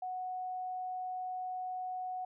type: tone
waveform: sine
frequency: 738 Hz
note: F#5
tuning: 5 cents flat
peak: -36 dBFS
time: 0.02-2.25 s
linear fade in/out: 5 ms
effects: none